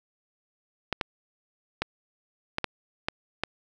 clicks, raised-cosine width 0.3 ms, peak -10 dBFS, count 7, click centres 0.927 / 1.012 / 1.82 / 2.584 / 2.643 / 3.085 / 3.436 s, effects none

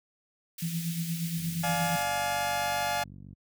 white high-pass noise, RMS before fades -40 dBFS, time 0.58-2.03 s, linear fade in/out 5 ms, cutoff 2000 Hz, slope 24 dB/octave
sine tone with tremolo, 166.7 Hz, E3, 20 cents sharp, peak -27 dBFS, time 0.62-1.96 s, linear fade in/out 5 ms, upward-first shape sine, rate 8.5 Hz, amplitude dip 60%
click train, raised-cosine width 5 ms, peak -33 dBFS, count 94, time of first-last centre 1.38-3.33 s, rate 47.7 Hz
sawtooth chord, D diminished, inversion none, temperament just, 587.3 / 704.8 / 845.8 Hz, D5 / F5 / Ab5, 0 / +16 / +31 cents, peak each -32 / -27 / -27 dBFS, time 1.63-3.04 s, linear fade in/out 10 ms
effects high-pass 80 Hz 12 dB/octave

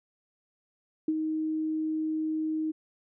sine tone with ADSR envelope, 313.6 Hz, D#4, 14 cents sharp, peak -22 dBFS, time 1.08-2.72 s, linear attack 4 ms, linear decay 46 ms, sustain -5 dB, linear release 16 ms, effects none

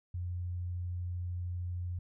sine tone, 88.7 Hz, F2, 27 cents sharp, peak -34 dBFS, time 0.14-1.99 s, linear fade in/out 5 ms, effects none

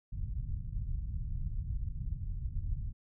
pink low-pass noise, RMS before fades -36 dBFS, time 0.12-2.93 s, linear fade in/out 10 ms, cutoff 120 Hz, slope 24 dB/octave, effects none

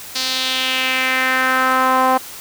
sawtooth tone with band-pass filter sweep, 259.3 Hz, C4, 15 cents flat, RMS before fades -17 dBFS, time 0.15-2.18 s, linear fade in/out 10 ms, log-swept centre 4700 to 890 Hz, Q 2.6, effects white hiss -34 dBFS RMS until 2.4 s

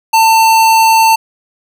square tone, 895 Hz, A5, 29 cents sharp, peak -6 dBFS, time 0.13-1.16 s, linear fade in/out 10 ms, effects none

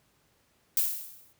violet noise with exponential decay, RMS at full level -23 dBFS, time 0.77-1.33 s, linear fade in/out 2 ms, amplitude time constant 120 ms, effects pink hiss -68 dBFS RMS until 1.39 s + high-pass 60 Hz 12 dB/octave

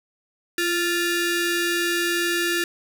sawtooth ring-modulated tone, 1046.5 Hz, C6, in tune, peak -14 dBFS, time 0.58-2.64 s, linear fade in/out 2 ms, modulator 702 Hz, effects none

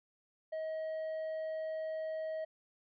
sine tone with hard clipping, 634 Hz, D#5, 32 cents sharp, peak -37 dBFS, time 0.52-2.45 s, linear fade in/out 10 ms, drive 3 dB, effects resampled to 11025 Hz

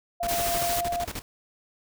sine tone with pitch glide, 690 to 696 Hz, F5 to F5, -21 to -6 cents, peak -26 dBFS, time 0.2-1.05 s, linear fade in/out 10 ms, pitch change +15 cents, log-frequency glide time 0.54-0.93 s
pink noise with tremolo, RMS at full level -33 dBFS, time 0.23-1.22 s, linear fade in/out 0 ms, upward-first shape square, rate 13 Hz, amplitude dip 80%
white noise, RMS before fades -30 dBFS, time 0.28-0.81 s, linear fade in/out 10 ms
effects none

